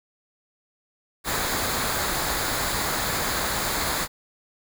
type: noise with comb filter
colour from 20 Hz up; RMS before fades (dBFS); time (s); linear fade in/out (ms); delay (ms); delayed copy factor
pink; -26; 1.24-4.08; 50; 0.35; -0.5
effects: none